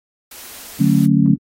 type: band-stop noise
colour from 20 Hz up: white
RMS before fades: -36 dBFS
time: 0.31-1.06 s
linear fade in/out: 5 ms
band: 100 to 180 Hz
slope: 96 dB/octave
type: chord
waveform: sine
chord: D major seventh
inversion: none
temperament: just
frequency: 146.83 / 183.54 / 220.2 / 275.3 Hz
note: D3 / F#3 / A3 / C#4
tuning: 0 / -14 / +2 / -12 cents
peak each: -16 dBFS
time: 0.79-1.36 s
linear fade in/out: 20 ms
effects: AAC 48 kbps